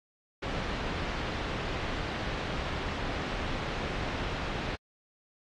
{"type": "low-pass noise", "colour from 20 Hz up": "pink", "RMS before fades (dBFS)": -34, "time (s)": [0.42, 4.76], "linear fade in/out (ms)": 10, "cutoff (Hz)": 3400, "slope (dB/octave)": 12, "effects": ["low-pass 6000 Hz 12 dB/octave", "AAC 48 kbps"]}